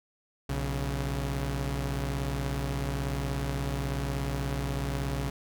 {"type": "tone pair together", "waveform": "sawtooth", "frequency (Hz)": [61.06, 138.59], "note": ["B1", "C#3"], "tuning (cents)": [-19, 0], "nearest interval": "octave + major second", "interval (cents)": 1419, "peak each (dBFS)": -28, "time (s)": [0.49, 5.3], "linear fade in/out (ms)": 5, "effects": []}